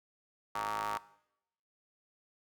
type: ring-modulated tone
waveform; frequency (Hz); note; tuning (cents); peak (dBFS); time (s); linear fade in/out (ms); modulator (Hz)
sawtooth; 105.8; G#2; +33; -27; 0.55-0.98; 5; 1030
effects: noise-tail reverb RT60 0.8 s tail -19 dB re dry + high-pass 60 Hz 12 dB/octave